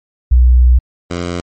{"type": "tone pair in turn", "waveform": ["sine", "10% pulse"], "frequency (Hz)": [61.74, 87.31], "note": ["B1", "F2"], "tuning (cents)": [0, 0], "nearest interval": "tritone", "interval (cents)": 600, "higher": "second", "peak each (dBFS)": [-4, -10], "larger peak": "first", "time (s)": [[0.31, 0.79], [1.1, 1.41]], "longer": "first", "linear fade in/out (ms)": 10, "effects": ["MP3 32 kbps"]}